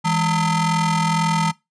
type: ring-modulated tone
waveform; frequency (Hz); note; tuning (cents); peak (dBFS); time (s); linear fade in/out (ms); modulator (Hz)
35% pulse; 370; F#4; 0; -12; 0.04-1.52; 20; 534
effects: noise-tail reverb RT60 0.2 s tail -21 dB re dry + resampled to 22050 Hz